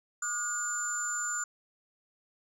sine tone cluster, 1204 / 1437 / 7150 Hz, D6 / F6 / A8, +43 / +49 / +27 cents, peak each -38 / -34 / -32 dBFS, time 0.22-1.44 s, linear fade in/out 5 ms, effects tanh soft clip ceiling -24 dBFS

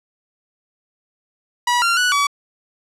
sawtooth tone with pitch steps, 970 / 1382 / 1476 / 1140 Hz, B5 / F6 / F#6 / C#6, -31 / -19 / -5 / +48 cents, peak -11 dBFS, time 1.67-2.27 s, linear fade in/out 5 ms, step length 150 ms, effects low-pass 9000 Hz 12 dB/octave

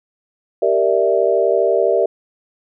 sine chord, E half-diminished seventh, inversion first, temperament equal with one note detuned, 390.9 / 466.2 / 587.3 / 659.3 Hz, G4 / Bb4 / D5 / E5, -5 / 0 / 0 / 0 cents, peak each -18 dBFS, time 0.62-2.06 s, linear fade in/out 5 ms, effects none

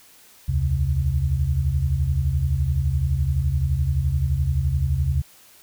sine tone cluster, 70.1 / 81.8 / 133.1 Hz, C#2 / E2 / C3, +20 / -13 / +30 cents, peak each -23 dBFS, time 0.48-5.22 s, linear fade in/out 10 ms, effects white hiss -51 dBFS RMS until 5.62 s

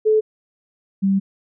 sine tone pair in turn, 432.8 / 194.81 Hz, A4 / G3, -29 / -11 cents, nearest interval octave + major second, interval 1382 cents, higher first, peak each -12 / -14 dBFS, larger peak first, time 0.05-0.21 / 1.02-1.2 s, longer second, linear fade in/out 20 ms, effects none

